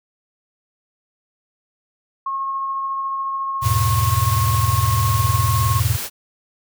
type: tone with tremolo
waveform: sine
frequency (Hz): 1084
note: C#6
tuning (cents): -39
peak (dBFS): -20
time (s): 2.26-5.8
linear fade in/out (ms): 5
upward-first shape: triangle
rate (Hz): 14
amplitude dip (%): 25
type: noise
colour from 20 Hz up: white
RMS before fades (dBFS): -27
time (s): 3.61-6.1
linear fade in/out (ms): 50
type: chord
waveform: sine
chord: E major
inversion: none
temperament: equal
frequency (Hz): 82.41 / 103.83 / 123.47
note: E2 / G#2 / B2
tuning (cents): 0 / 0 / 0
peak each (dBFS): -22 / -19 / -21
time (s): 3.62-5.97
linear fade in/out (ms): 20
effects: none